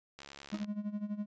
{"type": "click train", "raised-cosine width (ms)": 0.2, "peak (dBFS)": -30, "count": 33, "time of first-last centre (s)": [0.19, 0.645], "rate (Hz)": 70.4}
{"type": "tone with tremolo", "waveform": "triangle", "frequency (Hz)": 207.7, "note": "G#3", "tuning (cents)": 0, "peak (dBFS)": -30, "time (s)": [0.52, 1.26], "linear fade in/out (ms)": 10, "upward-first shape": "sine", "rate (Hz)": 12, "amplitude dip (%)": 80}
{"type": "tone with exponential decay", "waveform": "40% pulse", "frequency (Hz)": 315.4, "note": "D#4", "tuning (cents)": 24, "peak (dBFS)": -36, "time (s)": [0.54, 0.62], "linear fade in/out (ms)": 2, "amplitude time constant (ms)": 17}
{"effects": ["resampled to 16000 Hz"]}